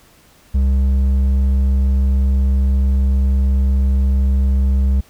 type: tone with hard clipping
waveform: sine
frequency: 66.9 Hz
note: C2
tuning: 39 cents sharp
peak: -13 dBFS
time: 0.54-5.01 s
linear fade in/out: 10 ms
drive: 5 dB
effects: pink hiss -50 dBFS RMS until 5.09 s